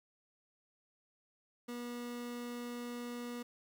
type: tone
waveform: 30% pulse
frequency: 241.3 Hz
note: B3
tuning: 40 cents flat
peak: -38 dBFS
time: 1.68-3.43 s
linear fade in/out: 10 ms
effects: 11-bit